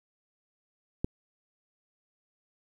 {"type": "click", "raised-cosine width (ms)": 3, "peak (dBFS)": -15, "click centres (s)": 1.045, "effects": ["9-bit"]}